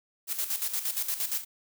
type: noise with tremolo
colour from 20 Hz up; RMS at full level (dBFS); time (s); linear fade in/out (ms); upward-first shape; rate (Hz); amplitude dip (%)
blue; -29; 0.27-1.45; 50; square; 8.6; 65
effects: none